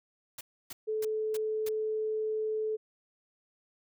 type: noise bursts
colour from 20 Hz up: white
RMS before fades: -42 dBFS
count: 5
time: 0.38-1.69 s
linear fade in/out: 5 ms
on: 30 ms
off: 290 ms
type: tone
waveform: sine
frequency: 434 Hz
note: A4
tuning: 24 cents flat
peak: -29 dBFS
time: 0.87-2.77 s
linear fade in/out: 20 ms
effects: none